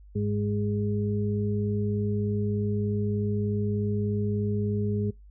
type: harmonic tone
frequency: 103.3 Hz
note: G#2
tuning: 9 cents flat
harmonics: 1 / 2 / 4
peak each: -27 / -29 / -32 dBFS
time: 0.15-5.11 s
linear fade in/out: 10 ms
effects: noise-tail reverb RT60 0.2 s tail -24 dB re dry + added 50 Hz sine -47 dBFS peak until 5.3 s